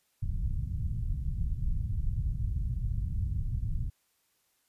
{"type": "low-pass noise", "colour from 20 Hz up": "pink", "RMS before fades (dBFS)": -31, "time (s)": [0.22, 3.9], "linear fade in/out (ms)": 10, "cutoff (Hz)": 130, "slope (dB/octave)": 24, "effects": ["white hiss -73 dBFS RMS until 4.68 s", "resampled to 32000 Hz"]}